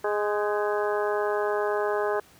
harmonic tone with a mistuned harmonic, 207.7 Hz, G#3, in tune, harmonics 2 / 3 / 4 / 5 / 6 / 7 / 8, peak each -26 / -30 / -32 / -34 / -36 / -37 / -38 dBFS, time 0.04-2.2 s, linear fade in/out 5 ms, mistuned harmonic 7, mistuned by +77 cents, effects pink hiss -55 dBFS RMS until 2.39 s + high-pass 80 Hz 12 dB/octave

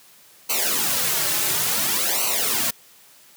white noise with flanger, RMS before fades -22 dBFS, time 0.49-2.71 s, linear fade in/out 10 ms, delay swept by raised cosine 0.57 to 4.27 ms, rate 0.57 Hz, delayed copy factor -1, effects white hiss -51 dBFS RMS until 3.36 s + high-pass 100 Hz 12 dB/octave

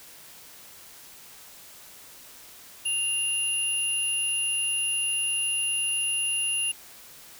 sine tone pair together, 2794 / 10512 Hz, F7 / E9, 0 / -6 cents, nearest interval octave + major seventh, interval 2294 cents, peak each -27 dBFS, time 2.85-6.72 s, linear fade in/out 10 ms, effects white hiss -48 dBFS RMS until 7.39 s

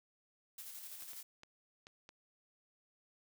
blue noise with tremolo, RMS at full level -48 dBFS, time 0.58-1.23 s, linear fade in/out 5 ms, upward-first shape square, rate 12 Hz, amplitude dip 35%
clicks, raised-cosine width 0.2 ms, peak -36 dBFS, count 5, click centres 1.023 / 1.133 / 1.434 / 1.869 / 2.091 s
effects none

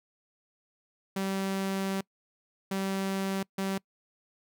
sawtooth tone bursts at uneven times, 193.4 Hz, G3, 23 cents flat, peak -25 dBFS, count 3, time 1.16-2.01 / 2.71-3.43 / 3.58-3.78 s, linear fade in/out 5 ms, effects noise-tail reverb RT60 0.1 s tail -25 dB re dry

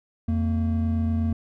triangle tone pair together, 85.4 / 228 Hz, F2 / A#3, -38 / -38 cents, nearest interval octave + perfect fourth, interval 1700 cents, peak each -21 / -23 dBFS, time 0.28-1.33 s, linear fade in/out 5 ms, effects none

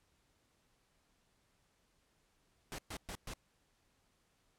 pink noise bursts, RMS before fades -44 dBFS, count 4, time 2.72-3.336 s, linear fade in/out 0 ms, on 64 ms, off 120 ms, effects pink hiss -75 dBFS RMS until 4.58 s + low-pass 11000 Hz 12 dB/octave

